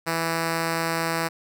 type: tone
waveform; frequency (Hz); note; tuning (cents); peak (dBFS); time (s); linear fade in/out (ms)
5% pulse; 164.81; E3; 0; -12; 0.06-1.29; 20
effects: none